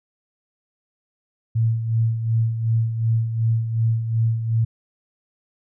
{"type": "tone with tremolo", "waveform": "sine", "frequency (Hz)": 113.5, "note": "A#2", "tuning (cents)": -46, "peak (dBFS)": -15, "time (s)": [1.55, 4.65], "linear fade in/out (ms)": 10, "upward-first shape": "sine", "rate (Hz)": 2.7, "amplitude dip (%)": 60, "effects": []}